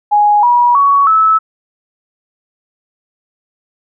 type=tone with pitch steps; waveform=sine; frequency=830.6 / 965.2 / 1121.6 / 1303.4 Hz; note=G#5 / B5 / C#6 / E6; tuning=0 / -40 / +20 / -20 cents; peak=-6 dBFS; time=0.11-1.39 s; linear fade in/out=20 ms; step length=320 ms; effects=none